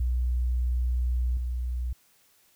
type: tone with level steps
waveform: sine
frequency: 61.4 Hz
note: B1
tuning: 9 cents flat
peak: -23 / -27 dBFS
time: 0-1.93 s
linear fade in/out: 5 ms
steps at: 1.37 s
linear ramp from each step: 2 ms
effects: white hiss -63 dBFS RMS until 2.55 s